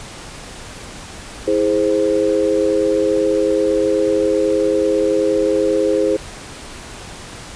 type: chord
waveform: sine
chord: E augmented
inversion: none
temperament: equal with one note detuned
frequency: 324.9 / 415.3 / 523.3 Hz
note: E4 / G#4 / B#4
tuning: -25 / 0 / 0 cents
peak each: -19 / -17 / -17 dBFS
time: 1.47-6.17 s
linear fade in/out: 10 ms
effects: pink hiss -34 dBFS RMS until 7.55 s + resampled to 22050 Hz